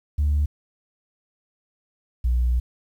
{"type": "tone pair in turn", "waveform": "sine", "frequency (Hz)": [73.42, 60.79], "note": ["D2", "B1"], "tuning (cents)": [0, -27], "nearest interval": "minor third", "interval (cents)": 327, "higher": "first", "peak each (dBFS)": -16, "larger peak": "neither", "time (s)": [[0.18, 0.46], [2.24, 2.6]], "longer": "second", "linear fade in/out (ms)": 10, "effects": ["tanh soft clip ceiling -15 dBFS", "9-bit"]}